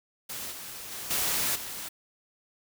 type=noise with level steps; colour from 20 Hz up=white; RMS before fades=-37 / -41 / -38 / -28 / -38 dBFS; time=0.29-1.89 s; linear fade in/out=10 ms; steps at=0.51 / 0.91 / 1.1 / 1.55 s; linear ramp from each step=10 ms; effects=none